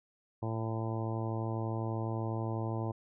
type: harmonic tone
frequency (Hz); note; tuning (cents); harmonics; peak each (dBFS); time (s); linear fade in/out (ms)
112.1; A2; +33; 1 / 2 / 3 / 4 / 5 / 6 / 7 / 8 / 9; -34 / -42 / -40 / -45 / -45 / -46 / -46 / -46 / -48; 0.42-2.92; 10
effects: none